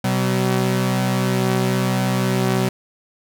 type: tone pair together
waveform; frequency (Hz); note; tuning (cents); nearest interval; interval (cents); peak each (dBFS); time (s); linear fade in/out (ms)
sawtooth; 126.33 / 190; B2 / F#3; +40 / +46; perfect fifth; 706; -16; 0.04-2.69; 5
effects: none